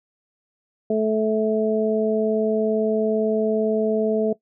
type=harmonic tone; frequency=217.7 Hz; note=A3; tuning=18 cents flat; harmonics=1 / 2 / 3; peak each=-23 / -20 / -24 dBFS; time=0.9-4.33 s; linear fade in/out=5 ms; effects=noise-tail reverb RT60 0.1 s tail -19 dB re dry